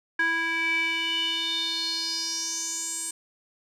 square tone with band-pass filter sweep, 329.6 Hz, E4, in tune, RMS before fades -28 dBFS, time 0.19-3.11 s, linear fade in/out 5 ms, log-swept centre 1700 to 8400 Hz, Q 6, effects none

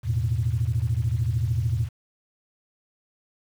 sine chord, E suspended fourth, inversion none, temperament equal, 82.41 / 110 / 123.47 Hz, E2 / A2 / B2, 0 / 0 / 0 cents, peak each -27 / -24 / -25 dBFS, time 0.03-1.89 s, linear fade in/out 50 ms, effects tanh soft clip ceiling -14 dBFS + 8-bit

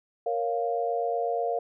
sine chord, Bb minor, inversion none, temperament equal, 466.2 / 554.4 / 698.5 Hz, Bb4 / Db5 / F5, 0 / 0 / 0 cents, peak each -29 / -33 / -28 dBFS, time 0.26-1.59 s, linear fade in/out 5 ms, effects none

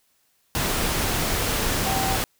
sine tone in noise, 772 Hz, G5, 27 cents flat, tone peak -26 dBFS, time 1.86-2.16 s, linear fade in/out 0 ms, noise pink, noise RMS -24 dBFS, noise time 0.55-2.24 s, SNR -5 dB, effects white hiss -66 dBFS RMS until 2.39 s

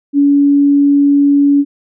sine tone, 283.9 Hz, C#4, 41 cents sharp, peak -6 dBFS, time 0.13-1.65 s, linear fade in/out 50 ms, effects none

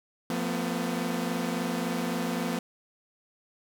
sawtooth tone cluster, 174.7 / 226.9 / 250.5 Hz, F3 / A#3 / B3, +1 / -47 / +25 cents, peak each -29 / -29 / -28 dBFS, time 0.3-2.59 s, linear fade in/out 2 ms, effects none

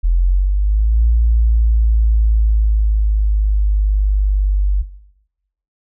sine exponential two-way sweep, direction up then down, 41.83 to 57.1 to 48.58 Hz, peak -10 dBFS, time 0.03-4.83 s, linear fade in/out 20 ms, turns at 1.06 s, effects noise-tail reverb RT60 0.9 s tail -18 dB re dry

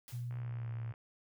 white noise with exponential decay, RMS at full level -50 dBFS, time 0.08-0.42 s, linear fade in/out 1 ms, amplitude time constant 73 ms
sine tone with pitch glide, 121 to 114.47 Hz, B2 to A#2, -35 to -31 cents, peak -37 dBFS, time 0.12-0.93 s, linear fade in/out 20 ms, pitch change -96 cents, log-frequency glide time 0.35-0.74 s
click train, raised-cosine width 0.5 ms, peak -40 dBFS, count 42, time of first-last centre 0.31-0.939 s, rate 65.2 Hz
effects none

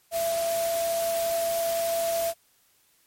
sine tone in noise, 670 Hz, E5, 28 cents sharp, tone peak -24 dBFS, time 0.11-2.34 s, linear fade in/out 50 ms, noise white, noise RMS -34 dBFS, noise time 0.11-2.34 s, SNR +7 dB, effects white hiss -64 dBFS RMS until 3.06 s + MP3 64 kbps

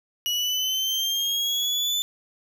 35% pulse exponential sweep, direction up, 2908 to 3520 Hz, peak -21 dBFS, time 0.26-2.02 s, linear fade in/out 0 ms, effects none

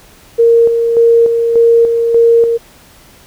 sine tone with tremolo, 464.1 Hz, A#4, 8 cents flat, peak -4 dBFS, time 0.38-2.58 s, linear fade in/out 20 ms, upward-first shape square, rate 1.7 Hz, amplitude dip 45%, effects pink hiss -42 dBFS RMS until 3.26 s

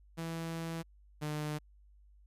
sawtooth tone pair in turn, 164.81 / 150.81 Hz, E3 / D3, 0 / +46 cents, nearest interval major second, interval 154 cents, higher first, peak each -33 / -31 dBFS, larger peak second, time 0.17-0.83 / 1.21-1.59 s, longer first, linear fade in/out 20 ms, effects added 50 Hz sine -58 dBFS peak until 2.26 s + resampled to 32000 Hz

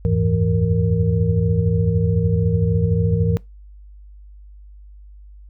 sine tone cluster, 80.9 / 91.3 / 104.9 / 165.1 / 464.3 Hz, E2 / F#2 / G#2 / E3 / A#4, -32 / -23 / +18 / +3 / -7 cents, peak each -24 / -24 / -19 / -20 / -24 dBFS, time 0.05-3.37 s, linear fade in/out 0 ms, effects noise-tail reverb RT60 0.2 s tail -23 dB re dry + added 50 Hz sine -39 dBFS peak until 5.49 s

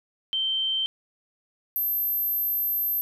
sine tone pair in turn, 3120 / 12358 Hz, G7 / G9, -9 / -26 cents, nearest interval 2 octaves, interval 2383 cents, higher second, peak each -23 dBFS, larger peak neither, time 0.33-0.86 / 1.76-3.01 s, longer second, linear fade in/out 0 ms, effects none

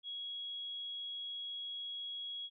sine tone, 3322 Hz, G#7, in tune, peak -40 dBFS, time 0.03-2.5 s, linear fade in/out 50 ms, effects none

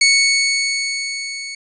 20% pulse tone with level ramp, 2217 Hz, C#7, in tune, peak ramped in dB -4 to -22 dBFS, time 0.01-1.55 s, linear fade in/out 5 ms, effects resampled to 24000 Hz

